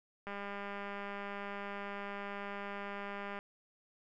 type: click train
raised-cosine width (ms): 0.5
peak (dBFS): -28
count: 628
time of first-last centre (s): 0.27-3.389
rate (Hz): 201
effects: none